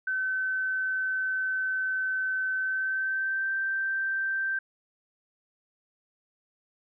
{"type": "tone with pitch glide", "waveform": "sine", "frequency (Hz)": [1527, 1564.5], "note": ["G6", "G6"], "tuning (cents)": [-46, -4], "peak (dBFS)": -26, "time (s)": [0.07, 4.59], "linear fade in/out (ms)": 5, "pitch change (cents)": 42, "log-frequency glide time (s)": [2.55, 3.52], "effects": []}